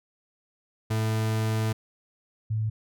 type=tone pair in turn; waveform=40% pulse / sine; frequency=110 / 109.24 Hz; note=A2 / A2; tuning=0 / -12 cents; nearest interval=unison; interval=12 cents; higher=first; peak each=-23 / -24 dBFS; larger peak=first; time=0.9-1.73 / 2.5-2.7 s; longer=first; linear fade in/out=10 ms; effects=none